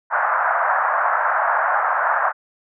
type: band-pass noise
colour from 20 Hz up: white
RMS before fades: -19 dBFS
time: 0.1-2.33 s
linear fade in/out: 50 ms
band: 640 to 1600 Hz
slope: 48 dB/octave
effects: none